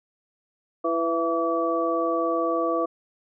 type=tone cluster; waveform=sine; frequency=332.8 / 497 / 667 / 1149 Hz; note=E4 / B4 / E5 / D6; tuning=+17 / +11 / +20 / -38 cents; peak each=-27 dBFS; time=0.84-2.86 s; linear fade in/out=10 ms; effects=none